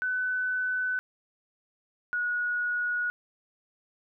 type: tone pair in turn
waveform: sine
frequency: 1504 / 1456.1 Hz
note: F#6 / F#6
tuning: +28 / -28 cents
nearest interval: minor second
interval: 56 cents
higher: first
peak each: -26 dBFS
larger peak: neither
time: 0.02-0.99 / 2.13-3.1 s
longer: neither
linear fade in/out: 0 ms
effects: none